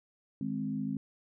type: chord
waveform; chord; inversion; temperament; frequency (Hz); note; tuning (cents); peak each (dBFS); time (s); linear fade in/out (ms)
sine; Ab major; second; equal; 155.56 / 207.7 / 261.6; Eb3 / Ab3 / C4; 0 / 0 / 0; -39 / -35 / -35; 0.41-0.97; 2
effects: none